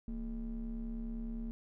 triangle ring-modulated tone, 97.1 Hz, G2, 16 cents flat, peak -32 dBFS, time 0.08-1.51 s, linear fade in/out 0 ms, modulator 132 Hz, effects none

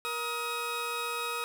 20% pulse tone pair together, 473.1 / 1263 Hz, A#4 / D#6, +26 / +26 cents, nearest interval octave + perfect fourth, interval 1700 cents, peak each -32 / -28 dBFS, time 0.05-1.44 s, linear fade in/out 0 ms, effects none

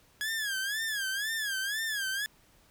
sawtooth tone with vibrato, 1666 Hz, G#6, 5 cents sharp, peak -27 dBFS, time 0.21-2.26 s, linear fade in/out 0 ms, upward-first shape sine, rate 2 Hz, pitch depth 140 cents each way, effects pink hiss -63 dBFS RMS until 2.7 s

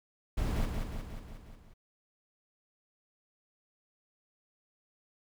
brown noise with echo, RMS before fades -31 dBFS, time 0.37-0.66 s, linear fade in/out 10 ms, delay 180 ms, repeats 6, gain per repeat -4 dB, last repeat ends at 1.74 s, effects none

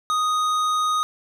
sine tone with tanh clipping, 1244.5 Hz, D#6, in tune, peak -21 dBFS, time 0.1-1.03 s, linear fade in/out 0 ms, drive 14 dB, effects none

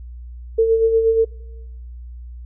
sine tone with tremolo, 450.4 Hz, A4, 40 cents sharp, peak -10 dBFS, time 0.58-1.25 s, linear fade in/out 10 ms, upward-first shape sine, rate 8.4 Hz, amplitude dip 50%, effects noise-tail reverb RT60 1.0 s tail -23 dB re dry + added 60 Hz sine -32 dBFS peak until 2.45 s

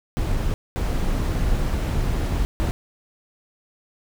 brown noise bursts at uneven times, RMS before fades -22 dBFS, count 3, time 0.17-0.54 / 0.76-2.45 / 2.6-2.71 s, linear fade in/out 0 ms, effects none

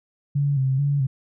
sine tone with vibrato, 137.5 Hz, C#3, 14 cents flat, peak -18 dBFS, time 0.35-1.07 s, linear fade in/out 10 ms, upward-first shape square, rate 2.3 Hz, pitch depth 61 cents each way, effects none

